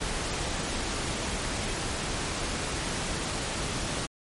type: noise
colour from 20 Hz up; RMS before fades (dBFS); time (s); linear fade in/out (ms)
pink; -31; 0-4.07; 20
effects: low-pass 11000 Hz 12 dB/octave + MP3 48 kbps